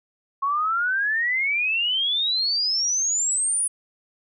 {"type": "exponential sweep", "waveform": "sine", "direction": "up", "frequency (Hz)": [1086, 9956], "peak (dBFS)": -20, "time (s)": [0.42, 3.68], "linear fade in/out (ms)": 10, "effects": []}